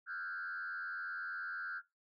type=tone with frequency modulation; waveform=sine; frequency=1491 Hz; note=F#6; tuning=13 cents sharp; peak=-38 dBFS; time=0.06-1.82 s; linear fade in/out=50 ms; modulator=88.5 Hz; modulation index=1.4; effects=noise-tail reverb RT60 0.2 s tail -18 dB re dry + tanh soft clip ceiling -35 dBFS